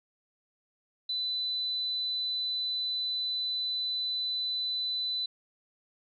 sine tone, 4000 Hz, B7, 21 cents sharp, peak -29 dBFS, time 1.09-5.26 s, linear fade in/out 5 ms, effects none

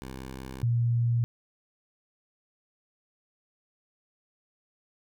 10% pulse / sine tone pair in turn, 65.41 / 118.24 Hz, C2 / A#2, 0 / +25 cents, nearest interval minor seventh, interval 1025 cents, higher second, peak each -30 / -22 dBFS, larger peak second, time 0.02-0.63 / 0.63-1.24 s, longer neither, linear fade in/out 0 ms, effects none

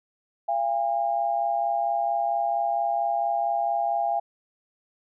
sine tone pair together, 685 / 809.4 Hz, F5 / G#5, -34 / -45 cents, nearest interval minor third, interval 289 cents, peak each -25 dBFS, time 0.48-4.2 s, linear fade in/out 10 ms, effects none

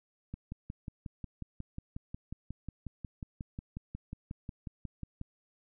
click train, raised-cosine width 5 ms, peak -27 dBFS, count 28, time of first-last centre 0.34-5.214 s, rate 5.54 Hz, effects none

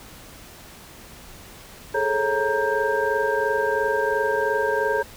sine tone cluster, 417.5 / 440.4 / 547 / 933 / 1585 Hz, G#4 / A4 / C#5 / A#5 / G6, +9 / +2 / -23 / +1 / +19 cents, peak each -26 dBFS, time 1.94-5.03 s, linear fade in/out 10 ms, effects pink hiss -44 dBFS RMS until 5.16 s

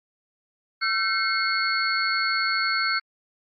sine tone cluster, 1347 / 1537 / 2159 / 4404 Hz, E6 / G6 / C#7 / C#8, +37 / -35 / -46 / -12 cents, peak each -27 dBFS, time 0.81-3 s, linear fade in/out 20 ms, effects Opus 48 kbps

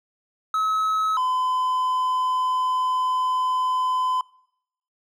triangle tone pair in turn, 1286 / 1016.6 Hz, E6 / B5, -43 / +50 cents, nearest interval major third, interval 407 cents, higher first, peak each -18 dBFS, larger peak neither, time 0.54-1.17 / 1.17-4.21 s, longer second, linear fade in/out 2 ms, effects noise-tail reverb RT60 0.8 s tail -25 dB re dry

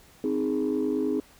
sine chord, Ab major, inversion first, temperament equal, 261.6 / 311.1 / 415.3 Hz, C4 / Eb4 / Ab4, 0 / 0 / 0 cents, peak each -27 dBFS, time 0.24-1.2 s, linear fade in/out 2 ms, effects tanh soft clip ceiling -18 dBFS + pink hiss -55 dBFS RMS until 1.39 s

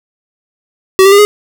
square tone with pitch steps, 380.6 / 392.2 / 404.2 / 416.5 Hz, F#4 / G4 / G#4 / G#4, +49 / +1 / -47 / +5 cents, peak -3 dBFS, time 0.99-1.25 s, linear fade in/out 0 ms, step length 65 ms, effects none

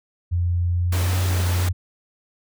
sine tone with pitch glide, 87.31 to 90.18 Hz, F2 to F#2, 0 to -44 cents, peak -18 dBFS, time 0.31-1.73 s, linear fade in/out 20 ms, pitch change +56 cents, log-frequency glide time 0.7-1.18 s
pink high-pass noise, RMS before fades -30 dBFS, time 0.92-1.69 s, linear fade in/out 5 ms, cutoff 150 Hz, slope 24 dB/octave
effects none

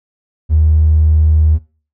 triangle tone, 77.78 Hz, D#2, in tune, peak -3 dBFS, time 0.49-1.59 s, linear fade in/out 50 ms, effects noise-tail reverb RT60 0.4 s tail -24 dB re dry + tanh soft clip ceiling -4 dBFS

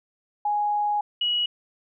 sine tone pair in turn, 830.6 / 2915 Hz, G#5 / F#7, 0 / -26 cents, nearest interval octave + minor seventh, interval 2174 cents, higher second, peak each -21 dBFS, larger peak neither, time 0.45-1.01 / 1.21-1.46 s, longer first, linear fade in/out 5 ms, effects none

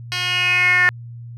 10% pulse tone with band-pass filter sweep, 360 Hz, F#4, 47 cents flat, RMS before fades -17 dBFS, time 0.12-0.89 s, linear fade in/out 0 ms, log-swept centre 3600 to 1800 Hz, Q 6.3, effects added 118 Hz sine -32 dBFS peak until 1.37 s

